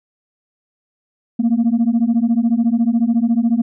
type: beating tone pair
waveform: sine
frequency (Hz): 225.5 / 239.5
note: A3 / A#3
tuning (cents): +43 / +47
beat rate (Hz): 14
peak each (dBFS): -14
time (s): 1.39-3.62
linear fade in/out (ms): 10
effects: tanh soft clip ceiling -9 dBFS